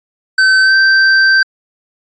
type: tone with pitch glide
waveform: square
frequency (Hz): 1535 to 1559.1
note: G6 to G6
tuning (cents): -37 to -10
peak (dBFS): -7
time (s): 0.38-1.43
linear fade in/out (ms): 5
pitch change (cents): +27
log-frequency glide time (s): 0.61-0.76
effects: resampled to 16000 Hz